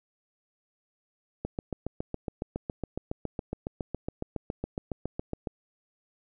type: click train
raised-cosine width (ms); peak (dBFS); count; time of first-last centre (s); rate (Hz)
2; -18; 30; 1.45-5.472; 7.21
effects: none